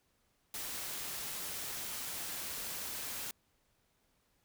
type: noise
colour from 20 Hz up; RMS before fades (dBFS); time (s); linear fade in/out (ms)
white; -41; 0.54-3.31; 2
effects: pink hiss -75 dBFS RMS until 4.44 s